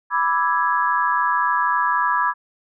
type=chord; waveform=sine; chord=E dominant seventh; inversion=second; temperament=equal; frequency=987.8 / 1174.7 / 1318.5 / 1661.2 Hz; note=B5 / D6 / E6 / G#6; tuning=0 / 0 / 0 / 0 cents; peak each=-20 / -22 / -26 / -23 dBFS; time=0.1-2.34 s; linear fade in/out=50 ms; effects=none